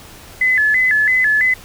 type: tone with vibrato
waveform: sine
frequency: 1864.7 Hz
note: A#6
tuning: in tune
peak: -11 dBFS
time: 0.41-1.54 s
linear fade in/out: 5 ms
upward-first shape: square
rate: 3 Hz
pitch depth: 140 cents each way
effects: pink hiss -39 dBFS RMS until 1.64 s